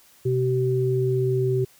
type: tone pair together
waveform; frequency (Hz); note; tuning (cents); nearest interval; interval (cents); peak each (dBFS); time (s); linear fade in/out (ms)
sine; 127.5 / 382.1; C3 / G4; -44 / -44; octave + perfect fifth; 1900; -22; 0.25-1.65; 10
effects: white hiss -55 dBFS RMS until 1.79 s

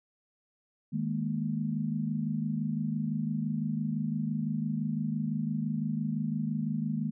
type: chord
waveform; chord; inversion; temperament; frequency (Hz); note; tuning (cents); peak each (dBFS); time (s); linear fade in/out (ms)
sine; D# suspended fourth; none; just; 155.56 / 207.4 / 233.3; D#3 / G#3 / A#3; 0 / -2 / +2; -33; 0.92-7.11; 20
effects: none

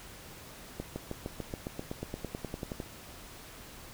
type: accelerating click train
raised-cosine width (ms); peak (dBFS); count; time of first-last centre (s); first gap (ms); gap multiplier
2; -22; 18; 0.8-2.802; 160; 0.96
effects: pink hiss -49 dBFS RMS until 3.93 s

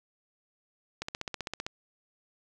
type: click train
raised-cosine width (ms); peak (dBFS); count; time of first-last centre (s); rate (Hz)
0.2; -17; 11; 1.02-1.665; 15.5
effects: none

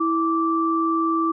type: tone pair together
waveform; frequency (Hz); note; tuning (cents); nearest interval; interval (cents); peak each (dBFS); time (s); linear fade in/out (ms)
sine; 327.5 / 1167; E4 / D6; -11 / -11; octave + minor seventh; 2200; -21; 0-1.32; 10
effects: none

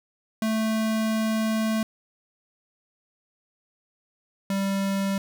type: tone pair in turn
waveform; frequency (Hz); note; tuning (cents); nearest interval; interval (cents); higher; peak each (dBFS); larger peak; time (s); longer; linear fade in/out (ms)
square; 220 / 195.9; A3 / G3; 0 / -1; major second; 201; first; -23 / -24; first; 0.42-1.83 / 4.5-5.18; first; 2
effects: none

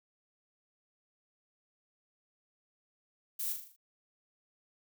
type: noise with echo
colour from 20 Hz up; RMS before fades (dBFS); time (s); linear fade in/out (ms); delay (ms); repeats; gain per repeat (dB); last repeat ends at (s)
violet; -36; 3.39-3.53; 10; 39; 6; -5; 3.764
effects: none

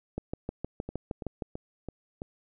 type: two click trains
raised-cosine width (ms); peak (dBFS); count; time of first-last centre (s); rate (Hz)
2; -19 / -23; 9 / 5; 0.18-1.422 / 0.89-2.219; 6.44 / 3.01
effects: none

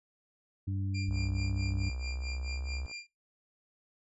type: harmonic tone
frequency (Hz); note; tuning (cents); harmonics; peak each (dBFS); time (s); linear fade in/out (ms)
97; G2; -18; 1 / 2 / 3; -31 / -43 / -42; 0.67-1.9; 10
type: tone with tremolo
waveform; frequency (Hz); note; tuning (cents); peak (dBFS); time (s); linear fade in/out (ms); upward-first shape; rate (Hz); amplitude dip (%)
25% pulse; 2388; D7; +28; -35; 0.94-3.07; 10; sine; 4.6; 90
type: tone with pitch glide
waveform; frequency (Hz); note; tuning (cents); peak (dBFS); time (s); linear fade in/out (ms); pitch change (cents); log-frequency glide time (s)
sine; 64 to 68.2; C2 to C#2; -38 to -28; -34; 1.08-2.86; 0; +110; 1.75-2.71
type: click train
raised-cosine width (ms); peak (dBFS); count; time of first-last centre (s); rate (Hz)
1; -39; 113; 1.11-2.914; 62.1
effects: noise-tail reverb RT60 0.2 s tail -21 dB re dry + resampled to 24000 Hz

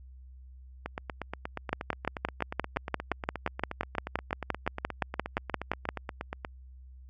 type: two click trains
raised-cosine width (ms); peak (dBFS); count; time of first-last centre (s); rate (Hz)
0.5; -19 / -12; 48 / 25; 0.86-6.449 / 1.73-5.889; 8.41 / 5.77
effects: added 64 Hz sine -47 dBFS peak until 7.09 s + AAC 48 kbps

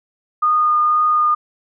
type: tone with vibrato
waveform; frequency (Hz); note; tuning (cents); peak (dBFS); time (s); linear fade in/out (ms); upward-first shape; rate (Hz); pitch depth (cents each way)
sine; 1224; D#6; -29; -12; 0.42-1.35; 10; triangle; 2; 11
effects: none

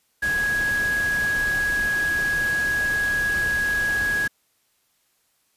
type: tone in noise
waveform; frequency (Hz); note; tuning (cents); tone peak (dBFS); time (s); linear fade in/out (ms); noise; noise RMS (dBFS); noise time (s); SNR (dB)
sine; 1661.2; G#6; 0; -20; 0.22-4.28; 10; pink; -33; 0.22-4.28; +10
effects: white hiss -67 dBFS RMS until 5.56 s + resampled to 32000 Hz

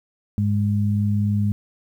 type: tone pair together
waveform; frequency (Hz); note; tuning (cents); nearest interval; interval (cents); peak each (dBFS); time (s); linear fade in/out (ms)
sine; 102.7 / 206; G#2 / G#3; -19 / -14; octave; 1205; -19 / -22; 0.38-1.52; 0
effects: 9-bit

